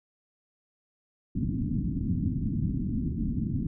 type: low-pass noise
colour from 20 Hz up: white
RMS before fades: -29 dBFS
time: 1.35-3.67 s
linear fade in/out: 5 ms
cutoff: 270 Hz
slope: 48 dB/octave
effects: none